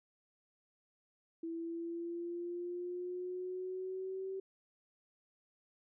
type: exponential sweep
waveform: sine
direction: up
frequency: 329.6 to 384.6 Hz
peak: -38 dBFS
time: 1.43-4.4 s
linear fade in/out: 5 ms
effects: none